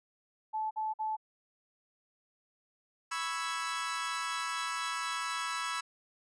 sine tone bursts, 869 Hz, A5, 22 cents flat, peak -31 dBFS, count 3, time 0.53-1.168 s, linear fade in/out 20 ms, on 180 ms, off 49 ms
sawtooth chord, C# minor seventh, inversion third, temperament equal, 987.8 / 1108.7 / 1318.5 / 1661.2 Hz, B5 / C#6 / E6 / G#6, 0 / 0 / 0 / 0 cents, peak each -36 / -37 / -33 / -37 dBFS, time 3.11-5.81 s, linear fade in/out 10 ms
effects resampled to 22050 Hz

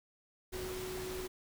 sine tone in noise, 370 Hz, F#4, in tune, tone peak -40 dBFS, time 0.52-1.28 s, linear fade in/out 20 ms, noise pink, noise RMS -44 dBFS, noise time 0.52-1.28 s, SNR +1 dB, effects none

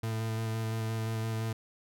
40% pulse tone with vibrato, 111.6 Hz, A2, 25 cents sharp, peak -30 dBFS, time 0.03-1.53 s, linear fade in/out 5 ms, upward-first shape square, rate 5.8 Hz, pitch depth 12 cents each way, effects none

